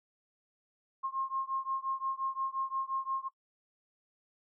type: beating tone pair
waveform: sine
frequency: 1067 / 1072.7 Hz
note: C6 / C6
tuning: +34 / +43 cents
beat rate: 5.7 Hz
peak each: -35 / -36 dBFS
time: 1.03-3.29 s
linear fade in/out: 20 ms
effects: noise-tail reverb RT60 0.1 s tail -18 dB re dry